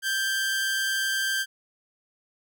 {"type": "tone pair together", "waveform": "sawtooth", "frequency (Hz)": [1572.1, 1700], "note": ["G6", "G#6"], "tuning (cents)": [5, 40], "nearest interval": "minor second", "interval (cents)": 135, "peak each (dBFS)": [-21, -33], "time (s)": [0.02, 1.46], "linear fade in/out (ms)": 50, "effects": []}